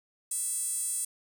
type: tone with high-pass filter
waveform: sawtooth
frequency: 662 Hz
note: E5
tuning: 7 cents sharp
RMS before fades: -32 dBFS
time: 0.31-1.05 s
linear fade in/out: 5 ms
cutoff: 8800 Hz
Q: 8.3
effects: none